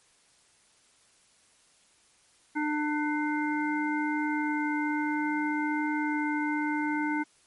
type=harmonic tone; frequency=299.9 Hz; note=D4; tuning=36 cents sharp; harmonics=1 / 3 / 5 / 7; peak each=-28 / -33 / -35 / -36 dBFS; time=2.55-7.24 s; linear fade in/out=20 ms; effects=white hiss -63 dBFS RMS until 7.46 s + MP3 48 kbps